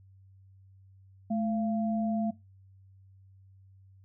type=tone pair together; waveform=sine; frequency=216.2 / 686 Hz; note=A3 / F5; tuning=-30 / -31 cents; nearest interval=octave + minor sixth; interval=1999 cents; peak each=-27 / -35 dBFS; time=1.3-2.31 s; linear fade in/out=10 ms; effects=noise-tail reverb RT60 0.2 s tail -18 dB re dry + added 96 Hz sine -54 dBFS peak until 4.04 s